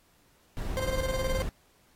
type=noise; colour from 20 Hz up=brown; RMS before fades=-32 dBFS; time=0.57-1.49 s; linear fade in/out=0 ms
type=tone with tremolo; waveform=40% pulse; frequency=523.3 Hz; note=C5; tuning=in tune; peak=-27 dBFS; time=0.77-1.42 s; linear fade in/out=0 ms; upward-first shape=square; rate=19 Hz; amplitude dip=55%
effects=pink hiss -65 dBFS RMS until 1.95 s + AAC 48 kbps